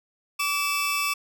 sawtooth tone pair together, 1154.4 / 2640 Hz, D6 / E7, -30 / +2 cents, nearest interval octave + major second, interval 1432 cents, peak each -23 / -23 dBFS, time 0.39-1.14 s, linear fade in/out 10 ms, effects none

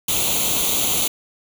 white noise with comb filter, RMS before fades -20 dBFS, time 0.08-1.08 s, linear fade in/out 5 ms, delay 0.29 ms, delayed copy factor +0.8, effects none

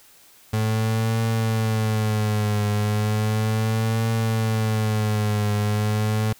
35% pulse tone with vibrato, 108.6 Hz, A2, 22 cents flat, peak -18 dBFS, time 0.53-6.33 s, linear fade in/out 5 ms, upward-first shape triangle, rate 0.35 Hz, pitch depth 75 cents each way, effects white hiss -52 dBFS RMS until 6.39 s

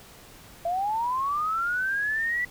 sine linear sweep, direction up, 666 to 1975.5 Hz, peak -24 dBFS, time 0.65-2.45 s, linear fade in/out 5 ms, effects pink hiss -49 dBFS RMS until 2.5 s

